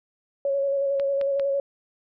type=tone with vibrato; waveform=sine; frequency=554.4 Hz; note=C#5; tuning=in tune; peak=-21 dBFS; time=0.45-1.6 s; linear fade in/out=2 ms; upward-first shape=square; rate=11 Hz; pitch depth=18 cents each way
type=clicks; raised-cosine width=0.3 ms; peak=-21 dBFS; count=3; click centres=0.998 / 1.213 / 1.397 s
effects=none

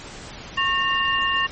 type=tone cluster; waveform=sine; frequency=1092 / 1825 / 2798 Hz; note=C#6 / A#6 / F7; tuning=-26 / -37 / +3 cents; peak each=-23 dBFS; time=0.57-1.47 s; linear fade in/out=10 ms; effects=pink hiss -38 dBFS RMS until 1.51 s + MP3 32 kbps

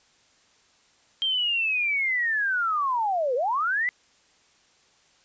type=linear two-way sweep; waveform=sine; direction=down then up; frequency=3187 to 469.3 to 2035 Hz; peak=-22 dBFS; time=1.22-3.89 s; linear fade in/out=0 ms; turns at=3.35 s; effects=white hiss -61 dBFS RMS until 5.24 s + resampled to 16000 Hz

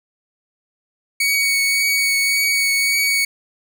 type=tone with vibrato; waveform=sawtooth; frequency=2237 Hz; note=C#7; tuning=15 cents sharp; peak=-12 dBFS; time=1.2-3.25 s; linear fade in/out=5 ms; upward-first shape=triangle; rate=1.8 Hz; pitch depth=15 cents each way; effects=none

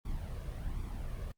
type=noise with flanger; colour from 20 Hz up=brown; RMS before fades=-38 dBFS; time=0.05-1.32 s; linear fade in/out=5 ms; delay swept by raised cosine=0.87 to 1.82 ms; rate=1.3 Hz; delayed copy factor=+0.6; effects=Opus 32 kbps

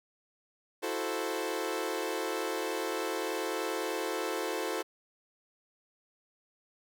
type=chord; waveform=sawtooth; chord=F# half-diminished seventh; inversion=third; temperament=equal; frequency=329.6 / 370 / 440 / 523.3 Hz; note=E4 / F#4 / A4 / C5; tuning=0 / 0 / 0 / 0 cents; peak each=-34 / -34 / -32 / -34 dBFS; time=0.82-4.83 s; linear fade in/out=20 ms; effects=none

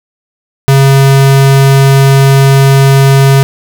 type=tone; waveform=square; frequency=136.5 Hz; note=C#3; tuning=26 cents flat; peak=-3 dBFS; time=0.68-3.43 s; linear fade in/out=0 ms; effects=none

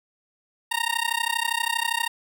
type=tone with amplitude modulation; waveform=15% pulse; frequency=927 Hz; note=A#5; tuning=10 cents flat; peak=-13 dBFS; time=0.71-2.08 s; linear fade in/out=10 ms; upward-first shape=sine; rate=32.5 Hz; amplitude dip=95%; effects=none

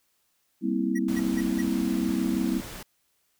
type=chord; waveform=sine; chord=C dominant seventh; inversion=second; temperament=just; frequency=196.22 / 235.5 / 261.6 / 327 Hz; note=G3 / Bb3 / C4 / E4; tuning=+2 / +18 / 0 / -14 cents; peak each=-29 dBFS; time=0.61-2.62 s; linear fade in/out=50 ms
type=tone bursts; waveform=square; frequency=1923 Hz; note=B6; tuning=47 cents flat; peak=-35 dBFS; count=4; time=0.95-1.62 s; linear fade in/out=10 ms; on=40 ms; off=170 ms
type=noise; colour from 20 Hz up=pink; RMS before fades=-40 dBFS; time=1.08-2.83 s; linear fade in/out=5 ms
effects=white hiss -71 dBFS RMS until 3.39 s

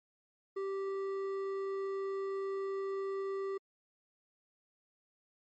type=tone with hard clipping; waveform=sine; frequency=390 Hz; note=G4; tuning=9 cents flat; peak=-36 dBFS; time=0.56-3.58 s; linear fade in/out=10 ms; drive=8 dB; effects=MP3 32 kbps

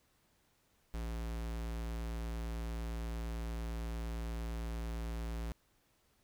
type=tone; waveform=square; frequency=56.8 Hz; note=A#1; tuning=44 cents flat; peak=-38 dBFS; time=0.94-5.52 s; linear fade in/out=0 ms; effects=pink hiss -73 dBFS RMS until 6.23 s

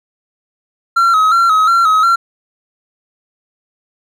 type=tone with vibrato; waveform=triangle; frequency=1318.5 Hz; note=E6; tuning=in tune; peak=-6 dBFS; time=0.96-2.16 s; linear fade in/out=10 ms; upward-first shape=square; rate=2.8 Hz; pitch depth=61 cents each way; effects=none

